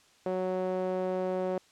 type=tone with band-pass filter; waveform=sawtooth; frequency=185 Hz; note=F#3; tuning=in tune; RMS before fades=-31 dBFS; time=0.26-1.58 s; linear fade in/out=2 ms; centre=510 Hz; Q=2.3; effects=white hiss -62 dBFS RMS until 1.71 s + low-pass 7000 Hz 12 dB/octave